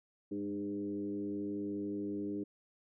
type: tone with frequency modulation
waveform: sine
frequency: 304.2 Hz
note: D#4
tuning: 39 cents flat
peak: -35 dBFS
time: 0.31-2.44 s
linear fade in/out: 10 ms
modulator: 101 Hz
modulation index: 1
effects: none